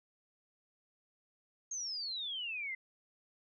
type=exponential sweep; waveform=sine; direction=down; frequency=6520 to 2025 Hz; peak=-37 dBFS; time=1.71-2.75 s; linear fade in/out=5 ms; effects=none